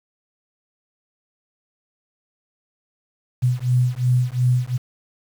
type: beating tone pair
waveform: sine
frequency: 123.47 / 126.27 Hz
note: B2 / B2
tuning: 0 / +39 cents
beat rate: 2.8 Hz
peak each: -19 dBFS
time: 3.42-4.78 s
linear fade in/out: 20 ms
effects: 7-bit